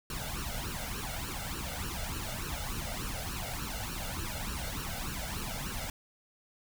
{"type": "noise with flanger", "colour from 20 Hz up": "pink", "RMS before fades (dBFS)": -37, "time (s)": [0.1, 5.9], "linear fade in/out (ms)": 2, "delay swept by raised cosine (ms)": [0.7, 1.44], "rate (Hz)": 3.4, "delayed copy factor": 0.8, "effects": []}